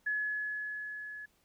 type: tone with level ramp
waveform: sine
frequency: 1700 Hz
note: G#6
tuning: 40 cents sharp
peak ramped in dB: -29 to -42 dBFS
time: 0.06-1.26 s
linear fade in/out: 10 ms
effects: pink hiss -71 dBFS RMS until 1.44 s